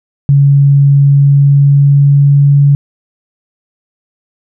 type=tone with pitch glide; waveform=sine; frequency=140.5 to 141.97 Hz; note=C#3 to C#3; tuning=+24 to +42 cents; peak=-3 dBFS; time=0.29-2.75 s; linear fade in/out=0 ms; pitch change=+18 cents; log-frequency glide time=1-2.62 s; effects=none